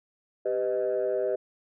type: chord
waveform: sine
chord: G augmented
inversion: none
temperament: equal with one note detuned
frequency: 392 / 501.9 / 622.3 Hz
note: G4 / B4 / D#5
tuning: 0 / +28 / 0 cents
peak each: -28 dBFS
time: 0.45-1.36 s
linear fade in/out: 10 ms
effects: tanh soft clip ceiling -19 dBFS